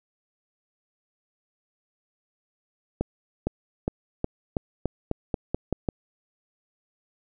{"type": "accelerating click train", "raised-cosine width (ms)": 2, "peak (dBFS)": -11, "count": 11, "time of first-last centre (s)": [3.01, 5.888], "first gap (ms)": 460, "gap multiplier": 0.89, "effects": []}